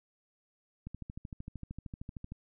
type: click train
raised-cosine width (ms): 5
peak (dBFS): -29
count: 20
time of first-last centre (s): 0.87-2.32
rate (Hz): 13.1
effects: none